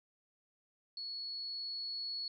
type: tone with level ramp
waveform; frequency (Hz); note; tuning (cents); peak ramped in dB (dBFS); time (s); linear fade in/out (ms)
sine; 4379; C#8; -22; -40 to -37; 0.97-2.28; 2
effects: none